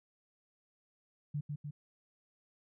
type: tone with echo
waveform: sine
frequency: 146.83 Hz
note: D3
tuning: in tune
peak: -33 dBFS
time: 1.34-1.41 s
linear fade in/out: 10 ms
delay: 150 ms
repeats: 2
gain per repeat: -3 dB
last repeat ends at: 1.71 s
effects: none